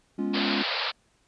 triangle chord, C# dominant seventh, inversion second, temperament equal, 207.7 / 246.9 / 277.2 / 349.2 Hz, G#3 / B3 / C#4 / E#4, 0 / 0 / 0 / 0 cents, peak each -28 / -33 / -28 / -31 dBFS, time 0.18-0.63 s, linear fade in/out 10 ms
white band-pass noise, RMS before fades -29 dBFS, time 0.33-0.92 s, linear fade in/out 20 ms, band 450 to 4800 Hz, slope 96 dB/octave
effects pink hiss -66 dBFS RMS until 1.27 s + resampled to 22050 Hz

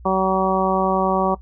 harmonic tone, 189.6 Hz, F#3, 43 cents sharp, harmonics 1 / 2 / 3 / 4 / 5 / 6, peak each -23 / -23 / -23 / -23 / -23 / -23 dBFS, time 0.05-1.35 s, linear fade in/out 10 ms, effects noise-tail reverb RT60 0.1 s tail -19 dB re dry + added 60 Hz sine -38 dBFS peak until 1.41 s

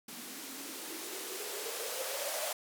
violet noise with band-pass filter sweep, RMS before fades -40 dBFS, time 0.08-2.53 s, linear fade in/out 5 ms, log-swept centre 220 to 640 Hz, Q 6.6, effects none

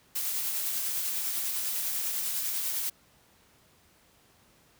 blue noise with tremolo, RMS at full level -30 dBFS, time 0.15-2.9 s, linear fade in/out 10 ms, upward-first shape triangle, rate 10 Hz, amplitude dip 30%, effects pink hiss -62 dBFS RMS until 4.79 s + high-pass 60 Hz 12 dB/octave

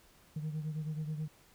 sine beating tone pair, 152.9 / 162.2 Hz, D#3 / E3, -30 / -28 cents, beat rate 9.3 Hz, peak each -34 / -40 dBFS, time 0.36-1.28 s, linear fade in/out 5 ms, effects tanh soft clip ceiling -32 dBFS + pink hiss -63 dBFS RMS until 1.54 s

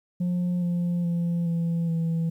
sine tone with pitch steps, 177.6 / 174.35 / 171.15 / 168.02 / 164.94 Hz, F3 / F3 / F3 / E3 / E3, +29 / -3 / -35 / +33 / +1 cents, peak -20 dBFS, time 0.2-2.3 s, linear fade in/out 10 ms, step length 420 ms, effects tanh soft clip ceiling -22 dBFS + 10-bit

